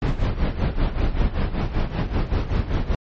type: noise with tremolo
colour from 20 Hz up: brown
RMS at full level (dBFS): -18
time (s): 0.02-2.95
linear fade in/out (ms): 2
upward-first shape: sine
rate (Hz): 5.2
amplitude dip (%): 75
effects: low-pass 4000 Hz 12 dB/octave + MP3 32 kbps